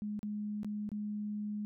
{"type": "tone with dropouts", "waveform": "sine", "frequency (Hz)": 209, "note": "G#3", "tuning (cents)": 11, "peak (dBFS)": -35, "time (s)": [0.02, 1.65], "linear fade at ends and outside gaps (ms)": 0, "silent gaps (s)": [[0.192, 0.23], [0.632, 0.646], [0.891, 0.917]], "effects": []}